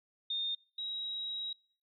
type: tone pair in turn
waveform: sine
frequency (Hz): 3651 / 3832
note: A#7 / A#7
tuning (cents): -37 / +47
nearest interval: minor second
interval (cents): 84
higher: second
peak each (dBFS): -32 / -36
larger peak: first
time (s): 0.3-0.55 / 0.78-1.53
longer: second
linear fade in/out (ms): 5
effects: noise-tail reverb RT60 0.5 s tail -25 dB re dry